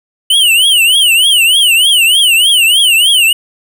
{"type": "tone with vibrato", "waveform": "square", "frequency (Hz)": 2960, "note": "F#7", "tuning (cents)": 0, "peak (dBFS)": -6, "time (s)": [0.3, 3.33], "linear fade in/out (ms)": 5, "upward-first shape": "triangle", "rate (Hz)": 3.3, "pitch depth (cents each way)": 220, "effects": []}